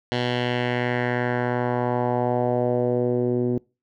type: tone with low-pass filter sweep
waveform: 10% pulse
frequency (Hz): 122.8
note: B2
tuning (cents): -9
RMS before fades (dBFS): -23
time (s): 0.12-3.58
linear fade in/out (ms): 0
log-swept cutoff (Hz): 3700 to 320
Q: 2.2
effects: noise-tail reverb RT60 0.3 s tail -25 dB re dry